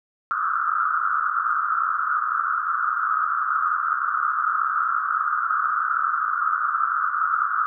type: band-pass noise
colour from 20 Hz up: white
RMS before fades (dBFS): -23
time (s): 0.31-7.66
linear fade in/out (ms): 0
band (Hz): 1200 to 1400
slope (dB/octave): 96
effects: none